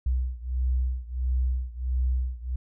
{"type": "beating tone pair", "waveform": "sine", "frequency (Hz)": [62.5, 64], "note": ["B1", "C2"], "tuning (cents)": [21, -38], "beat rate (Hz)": 1.5, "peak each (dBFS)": [-26, -28], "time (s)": [0.06, 2.56], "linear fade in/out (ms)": 5, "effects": []}